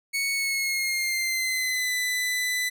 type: tone with pitch glide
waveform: sawtooth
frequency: 2217 to 1998.1 Hz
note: C#7 to B6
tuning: 0 to +20 cents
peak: -21 dBFS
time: 0.13-2.7 s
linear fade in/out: 20 ms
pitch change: -180 cents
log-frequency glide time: 0.32-1.93 s
effects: none